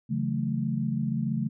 sine chord, F# minor seventh, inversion second, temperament equal, 138.59 / 164.81 / 185 / 220 Hz, C#3 / E3 / F#3 / A3, 0 / 0 / 0 / 0 cents, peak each -30 / -33 / -34 / -29 dBFS, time 0.09-1.49 s, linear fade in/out 20 ms, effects none

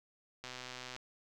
click train, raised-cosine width 0.2 ms, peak -27 dBFS, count 67, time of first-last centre 0.44-0.964 s, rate 126 Hz, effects none

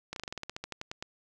slowing click train, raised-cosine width 0.2 ms, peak -20 dBFS, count 15, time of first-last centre 0.13-1.025 s, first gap 32 ms, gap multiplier 1.1, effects none

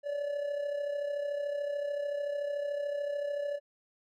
triangle tone with amplitude modulation, 576 Hz, D5, 34 cents flat, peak -27 dBFS, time 0.03-3.6 s, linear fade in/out 50 ms, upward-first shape sine, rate 33.6 Hz, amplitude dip 55%, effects none

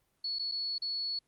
sine tone with dropouts, 4400 Hz, C#8, 14 cents flat, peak -32 dBFS, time 0.24-1.19 s, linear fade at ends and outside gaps 5 ms, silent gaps 0.387-0.393 / 0.515-0.519 / 0.782-0.819 s, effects pink hiss -75 dBFS RMS until 1.27 s + Opus 24 kbps

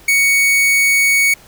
45% pulse tone, 2230 Hz, C#7, 10 cents sharp, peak -10 dBFS, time 0.08-1.34 s, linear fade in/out 5 ms, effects pink hiss -44 dBFS RMS until 1.47 s

